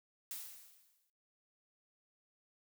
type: noise with exponential decay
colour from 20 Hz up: blue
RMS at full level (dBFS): -42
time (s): 0.31-1.1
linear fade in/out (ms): 1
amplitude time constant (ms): 170
effects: noise-tail reverb RT60 0.8 s tail -26 dB re dry